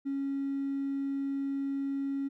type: tone with hard clipping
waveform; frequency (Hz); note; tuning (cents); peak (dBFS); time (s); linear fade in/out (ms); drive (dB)
triangle; 275.9; C#4; -8; -30; 0.05-2.29; 20; 3
effects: none